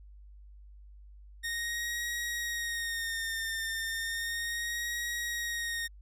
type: tone with vibrato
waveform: sawtooth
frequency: 1850 Hz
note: A#6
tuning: 14 cents flat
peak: -29 dBFS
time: 1.43-5.88 s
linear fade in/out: 20 ms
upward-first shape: sine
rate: 0.34 Hz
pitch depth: 42 cents each way
effects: added 50 Hz sine -49 dBFS peak until 6.01 s + resampled to 32000 Hz